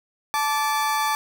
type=tone pair together; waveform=35% pulse; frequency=872 / 1164 Hz; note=A5 / D6; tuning=-16 / -16 cents; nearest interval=perfect fourth; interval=500 cents; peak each=-21 / -23 dBFS; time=0.34-1.15 s; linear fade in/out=0 ms; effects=none